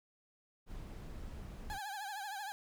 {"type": "noise", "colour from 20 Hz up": "brown", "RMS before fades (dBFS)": -46, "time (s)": [0.66, 1.79], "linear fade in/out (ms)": 50}
{"type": "tone with vibrato", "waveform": "30% pulse", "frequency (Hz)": 813, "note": "G#5", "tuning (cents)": -37, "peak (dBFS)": -38, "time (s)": [1.7, 2.52], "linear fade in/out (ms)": 0, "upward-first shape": "triangle", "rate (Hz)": 13, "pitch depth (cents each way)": 120}
{"effects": []}